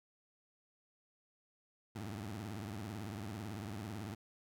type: tone with vibrato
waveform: 20% pulse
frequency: 103.83 Hz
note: G#2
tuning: in tune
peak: -37 dBFS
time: 1.95-4.15 s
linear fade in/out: 10 ms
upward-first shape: triangle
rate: 18 Hz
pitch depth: 250 cents each way
effects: none